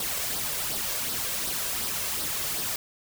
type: noise with flanger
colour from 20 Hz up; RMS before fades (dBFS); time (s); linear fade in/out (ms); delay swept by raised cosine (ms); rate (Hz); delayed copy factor
white; -30; 0-2.76; 2; 0.21 to 1.91; 2.7; +0.5
effects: none